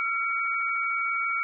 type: tone cluster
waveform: sine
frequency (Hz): 1310 / 1370 / 2257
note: E6 / F6 / C#7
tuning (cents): -11 / -34 / +31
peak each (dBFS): -35 / -29 / -27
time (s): 0-1.43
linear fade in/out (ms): 0
effects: none